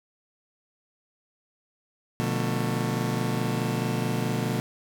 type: chord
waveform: 30% pulse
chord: B half-diminished seventh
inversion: none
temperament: just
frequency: 123.47 / 148.16 / 177.8 / 222.2 Hz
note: B2 / D3 / F3 / A3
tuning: 0 / +16 / +31 / +17 cents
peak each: -26 / -30 / -29 / -29 dBFS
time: 2.2-4.6 s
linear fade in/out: 0 ms
effects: none